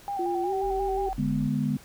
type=tone with vibrato; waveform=sine; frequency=784 Hz; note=G5; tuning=in tune; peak=-28 dBFS; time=0.08-1.13 s; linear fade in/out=0 ms; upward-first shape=square; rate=5.6 Hz; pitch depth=43 cents each way
type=tone with pitch glide; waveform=sine; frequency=349.2 to 387.5 Hz; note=F4 to G4; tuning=0 to -20 cents; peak=-27 dBFS; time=0.19-1.09 s; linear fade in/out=5 ms; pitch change=+180 cents; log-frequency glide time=0.45-0.51 s
type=tone; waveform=sine; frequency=43.66 Hz; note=F1; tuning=in tune; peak=-36 dBFS; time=0.63-1.48 s; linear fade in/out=10 ms
type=chord; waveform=sine; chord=G# diminished; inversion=second; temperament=equal; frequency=146.83 / 207.7 / 246.9 Hz; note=D3 / G#3 / B3; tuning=0 / 0 / 0 cents; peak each=-28 dBFS; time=1.18-1.77 s; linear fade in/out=5 ms
effects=pink hiss -51 dBFS RMS until 1.84 s